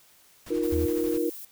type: noise with tremolo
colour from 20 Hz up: pink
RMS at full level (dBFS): -43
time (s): 0.46-1.18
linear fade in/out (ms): 5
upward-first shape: sine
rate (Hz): 12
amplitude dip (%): 50
type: chord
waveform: sine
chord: Eb suspended second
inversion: none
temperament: equal with one note detuned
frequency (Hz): 311.1 / 349.2 / 471.3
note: Eb4 / F4 / Bb4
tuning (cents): 0 / 0 / +19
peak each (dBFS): -28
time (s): 0.5-1.3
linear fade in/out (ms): 10
type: noise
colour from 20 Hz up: violet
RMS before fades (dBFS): -41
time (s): 0.63-1.45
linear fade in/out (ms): 5
type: tone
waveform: triangle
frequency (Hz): 81.1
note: E2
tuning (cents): -28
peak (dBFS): -24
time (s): 0.72-0.86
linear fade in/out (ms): 5
effects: white hiss -58 dBFS RMS until 1.51 s